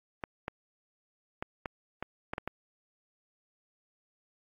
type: clicks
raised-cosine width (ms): 0.5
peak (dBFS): -19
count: 8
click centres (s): 0.238 / 0.481 / 1.425 / 1.658 / 2.026 / 2.335 / 2.381 / 2.476
effects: AAC 32 kbps